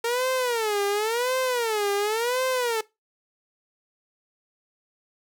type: tone with vibrato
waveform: sawtooth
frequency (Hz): 456.9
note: A#4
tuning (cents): -35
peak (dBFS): -19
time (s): 0.04-2.81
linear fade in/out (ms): 5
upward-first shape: sine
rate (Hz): 0.93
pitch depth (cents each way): 220
effects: noise-tail reverb RT60 0.2 s tail -19 dB re dry